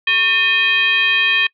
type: tone with frequency modulation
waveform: sine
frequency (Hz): 2500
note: D#7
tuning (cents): +8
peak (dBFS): -12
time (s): 0.07-1.47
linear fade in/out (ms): 5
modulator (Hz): 697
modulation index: 1.2
effects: noise-tail reverb RT60 0.1 s tail -25 dB re dry